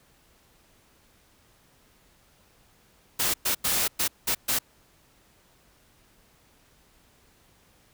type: noise bursts at uneven times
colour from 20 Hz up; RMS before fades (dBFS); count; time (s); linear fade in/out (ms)
white; -25; 6; 3.19-3.34 / 3.45-3.55 / 3.64-3.88 / 3.99-4.08 / 4.27-4.35 / 4.48-4.59; 10
effects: pink hiss -61 dBFS RMS until 7.93 s